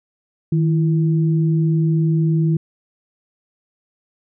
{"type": "tone pair together", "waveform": "sine", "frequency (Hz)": [158.1, 335], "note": ["D#3", "E4"], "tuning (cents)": [28, 28], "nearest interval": "octave + minor second", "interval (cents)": 1300, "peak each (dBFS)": [-14, -24], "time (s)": [0.52, 2.57], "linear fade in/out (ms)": 5, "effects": []}